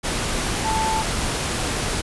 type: tone in noise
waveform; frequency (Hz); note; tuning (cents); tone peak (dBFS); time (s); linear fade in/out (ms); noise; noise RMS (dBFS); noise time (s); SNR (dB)
sine; 880; A5; 0; -21; 0.64-1.03; 20; pink; -24; 0.03-2.02; 0
effects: resampled to 24000 Hz